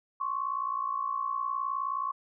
sine tone pair together, 1062 / 1121.3 Hz, C6 / C#6, +25 / +20 cents, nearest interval minor second, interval 95 cents, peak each -33 / -31 dBFS, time 0.2-2.12 s, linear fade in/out 10 ms, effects none

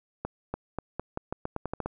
accelerating click train, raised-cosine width 1 ms, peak -17 dBFS, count 12, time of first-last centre 0.25-1.86 s, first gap 290 ms, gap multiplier 0.85, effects none

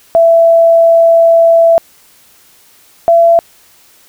sine tone pair in turn, 666 / 674.1 Hz, E5 / E5, +18 / +39 cents, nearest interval unison, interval 21 cents, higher second, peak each -3 dBFS, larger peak neither, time 0.15-1.78 / 3.08-3.39 s, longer first, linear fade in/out 0 ms, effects white hiss -45 dBFS RMS until 4.08 s

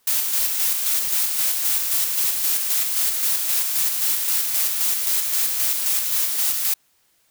blue noise with tremolo, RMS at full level -20 dBFS, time 0.07-6.74 s, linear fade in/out 5 ms, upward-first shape square, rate 3.8 Hz, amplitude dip 35%, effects white hiss -63 dBFS RMS until 7.3 s

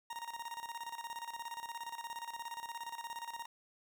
40% pulse tone with tremolo, 933 Hz, A#5, 1 cent sharp, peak -39 dBFS, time 0.1-3.46 s, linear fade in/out 5 ms, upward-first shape square, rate 17 Hz, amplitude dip 70%, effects none

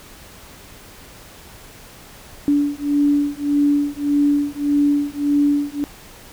sine beating tone pair, 287.9 / 289.6 Hz, D4 / D4, -34 / -24 cents, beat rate 1.7 Hz, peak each -18 dBFS, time 2.48-5.84 s, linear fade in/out 0 ms, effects pink hiss -42 dBFS RMS until 6.32 s

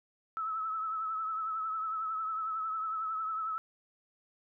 sine tone with vibrato, 1300 Hz, E6, 24 cents flat, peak -32 dBFS, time 0.37-3.58 s, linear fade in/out 0 ms, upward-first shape triangle, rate 11 Hz, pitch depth 47 cents each way, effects none

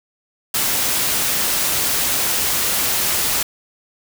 white noise, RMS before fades -19 dBFS, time 0.54-3.43 s, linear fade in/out 5 ms, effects none

